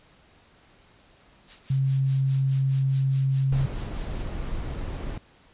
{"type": "noise with tremolo", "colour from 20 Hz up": "blue", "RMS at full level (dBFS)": -39, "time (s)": [1.46, 4.26], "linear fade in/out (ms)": 50, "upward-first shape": "sine", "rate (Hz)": 4.8, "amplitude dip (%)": 90}
{"type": "tone", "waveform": "sine", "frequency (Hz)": 134.6, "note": "C3", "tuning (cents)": 49, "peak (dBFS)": -20, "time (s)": [1.7, 3.66], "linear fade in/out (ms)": 5}
{"type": "noise", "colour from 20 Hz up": "brown", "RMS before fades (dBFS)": -31, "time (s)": [3.52, 5.18], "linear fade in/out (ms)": 5}
{"effects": ["pink hiss -57 dBFS RMS until 5.53 s", "resampled to 8000 Hz"]}